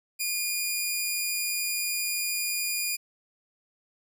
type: tone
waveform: 10% pulse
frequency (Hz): 2431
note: D#7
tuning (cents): -41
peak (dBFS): -18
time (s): 0.19-2.97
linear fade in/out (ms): 20
effects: none